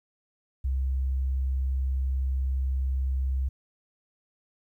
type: tone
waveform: sine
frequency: 65.9 Hz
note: C2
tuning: 13 cents sharp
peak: -24 dBFS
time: 0.64-3.49 s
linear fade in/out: 10 ms
effects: 11-bit